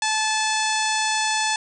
harmonic tone, 869 Hz, A5, 22 cents flat, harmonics 1 / 2 / 3 / 4 / 5 / 6 / 7 / 8 / 9 / 10, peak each -24 / -27 / -29 / -30 / -31 / -32 / -32 / -33 / -34 / -34 dBFS, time 0.02-1.56 s, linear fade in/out 2 ms, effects none

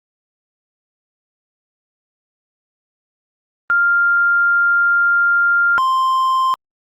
sine / triangle tone pair in turn, 1396.9 / 1046.5 Hz, F6 / C6, 0 / 0 cents, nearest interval perfect fourth, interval 500 cents, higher first, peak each -11 dBFS, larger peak neither, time 3.7-5.78 / 5.78-6.54 s, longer first, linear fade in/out 0 ms, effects Opus 32 kbps

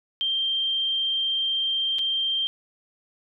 sine tone with dropouts, 3164 Hz, G7, 15 cents sharp, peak -22 dBFS, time 0.21-2.47 s, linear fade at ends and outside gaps 0 ms, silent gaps 1.985-1.991 s, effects none

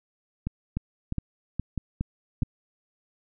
two click trains, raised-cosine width 5 ms, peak -16 / -15 dBFS, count 4 / 5, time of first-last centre 0.47-2.431 / 0.77-2.423 s, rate 1.53 / 2.42 Hz, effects none

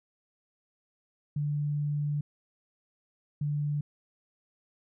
sine tone bursts at uneven times, 146.83 Hz, D3, in tune, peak -27 dBFS, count 2, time 1.36-2.21 / 3.41-3.81 s, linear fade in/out 5 ms, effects none

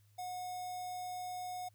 square tone with notch filter, 728 Hz, F#5, 28 cents flat, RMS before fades -42 dBFS, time 0.18-1.69 s, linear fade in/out 10 ms, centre 2600 Hz, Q 0.95, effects added 103 Hz sine -64 dBFS peak until 1.74 s + white hiss -75 dBFS RMS until 1.74 s

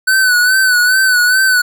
square tone with vibrato, 1502 Hz, F#6, 26 cents sharp, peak -9 dBFS, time 0.07-1.62 s, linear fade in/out 10 ms, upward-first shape sine, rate 2.4 Hz, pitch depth 54 cents each way, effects none

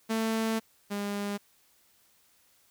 sawtooth tone pair in turn, 223 / 203 Hz, A3 / G#3, +23 / -39 cents, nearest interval major second, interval 162 cents, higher first, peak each -23 / -27 dBFS, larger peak first, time 0.09-0.6 / 0.9-1.38 s, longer first, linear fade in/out 20 ms, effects white hiss -65 dBFS RMS until 2.7 s

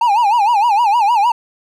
triangle tone with vibrato, 880 Hz, A5, in tune, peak -8 dBFS, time 0.01-1.32 s, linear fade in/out 5 ms, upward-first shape sine, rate 6.5 Hz, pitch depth 180 cents each way, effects none

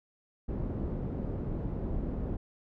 pink low-pass noise, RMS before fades -34 dBFS, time 0.48-2.37 s, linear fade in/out 10 ms, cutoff 380 Hz, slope 12 dB/octave, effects none

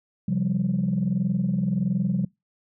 sine chord, C suspended fourth, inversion none, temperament equal with one note detuned, 133.33 / 174.61 / 196 Hz, C3 / F3 / G3, +33 / 0 / 0 cents, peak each -27 / -24 / -24 dBFS, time 0.28-2.25 s, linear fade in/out 5 ms, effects noise-tail reverb RT60 0.2 s tail -24 dB re dry + tanh soft clip ceiling -15 dBFS

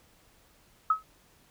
sine tone with exponential decay, 1281 Hz, E6, 50 cents flat, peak -17 dBFS, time 0.9-1.03 s, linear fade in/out 5 ms, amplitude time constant 27 ms, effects pink hiss -62 dBFS RMS until 1.5 s

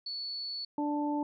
sine tone, 4435 Hz, C#8, in tune, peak -35 dBFS, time 0.06-0.65 s, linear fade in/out 5 ms
harmonic tone, 293.8 Hz, D4, 1 cent sharp, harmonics 1 / 2 / 3, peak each -30 / -40 / -35 dBFS, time 0.78-1.23 s, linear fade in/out 2 ms
effects none

